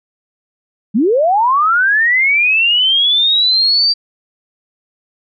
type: linear sweep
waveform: sine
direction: up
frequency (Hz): 185.4 to 4699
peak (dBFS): -9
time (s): 0.94-3.94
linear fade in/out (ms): 20
effects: none